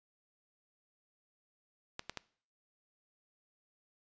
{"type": "clicks", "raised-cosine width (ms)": 0.2, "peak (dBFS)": -21, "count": 3, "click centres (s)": [1.994, 2.096, 2.173], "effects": ["noise-tail reverb RT60 0.5 s tail -21 dB re dry", "resampled to 16000 Hz"]}